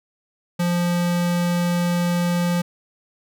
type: tone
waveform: square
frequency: 174.61 Hz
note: F3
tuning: in tune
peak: -19 dBFS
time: 0.59-2.62 s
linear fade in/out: 10 ms
effects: none